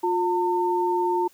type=tone pair together; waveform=sine; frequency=354.8 / 904.4 Hz; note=F4 / A5; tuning=+27 / +47 cents; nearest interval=octave + major third; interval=1620 cents; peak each=-23 dBFS; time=0.03-1.28 s; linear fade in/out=10 ms; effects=white hiss -57 dBFS RMS until 1.33 s